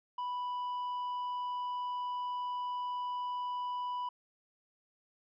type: tone with tanh clipping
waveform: sine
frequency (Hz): 987.8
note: B5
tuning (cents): 0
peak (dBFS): -35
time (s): 0.18-4.09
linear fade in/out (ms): 5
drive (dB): 4
effects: none